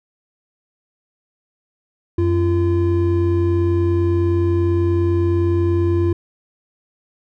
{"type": "tone pair together", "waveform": "triangle", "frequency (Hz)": [90.9, 342.7], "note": ["F#2", "F4"], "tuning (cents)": [-30, -33], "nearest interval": "octave + major seventh", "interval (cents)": 2297, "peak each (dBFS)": -15, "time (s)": [2.18, 6.13], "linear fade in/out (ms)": 5, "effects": []}